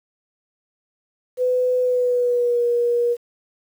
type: tone with pitch glide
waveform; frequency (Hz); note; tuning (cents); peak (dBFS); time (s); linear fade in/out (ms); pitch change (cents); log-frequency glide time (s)
sine; 502 to 477.7; B4 to A#4; +28 to +42; -16; 1.37-3.17; 50; -86; 1.81-2.64
effects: 8-bit